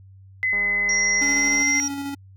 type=tone with pitch glide; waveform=sine; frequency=2031 to 2071 Hz; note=B6 to C7; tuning=+48 to -18 cents; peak=-19 dBFS; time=0.43-1.8 s; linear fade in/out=0 ms; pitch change=+34 cents; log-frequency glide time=1.28-1.66 s
type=click train; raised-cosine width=1 ms; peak=-26 dBFS; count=222; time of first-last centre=0.53-1.619 s; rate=203 Hz
type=tone; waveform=sine; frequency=5680 Hz; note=F8; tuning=28 cents sharp; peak=-22 dBFS; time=0.89-1.88 s; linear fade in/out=2 ms
type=tone with tremolo; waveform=square; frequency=280 Hz; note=C#4; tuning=18 cents sharp; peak=-27 dBFS; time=1.21-2.15 s; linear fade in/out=10 ms; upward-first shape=square; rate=13 Hz; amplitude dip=25%
effects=added 96 Hz sine -44 dBFS peak until 2.36 s